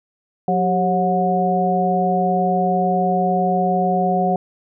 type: harmonic tone with a mistuned harmonic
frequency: 182.2 Hz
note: F#3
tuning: 26 cents flat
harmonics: 1 / 2 / 3 / 4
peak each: -20 / -24 / -24 / -18 dBFS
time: 0.48-4.36 s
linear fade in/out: 2 ms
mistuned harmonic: 2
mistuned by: +120 cents
effects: none